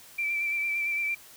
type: tone with vibrato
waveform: sine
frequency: 2339 Hz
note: D7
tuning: 8 cents flat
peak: -26 dBFS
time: 0.18-1.15 s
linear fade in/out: 10 ms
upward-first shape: sine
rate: 8.8 Hz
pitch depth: 26 cents each way
effects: white hiss -51 dBFS RMS until 1.36 s